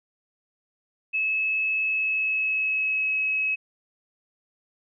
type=tone with pitch glide; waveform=sine; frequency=2592 to 2565 Hz; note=E7 to E7; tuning=-30 to -48 cents; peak=-22 dBFS; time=1.13-3.56 s; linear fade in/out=20 ms; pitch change=-18 cents; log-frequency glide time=1.81-3.17 s; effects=none